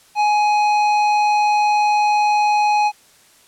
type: tone with tanh clipping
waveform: sine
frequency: 837 Hz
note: G#5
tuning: 13 cents sharp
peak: -15 dBFS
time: 0.15-2.92 s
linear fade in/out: 50 ms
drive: 12 dB
effects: white hiss -51 dBFS RMS until 3.47 s + low-pass 11000 Hz 12 dB/octave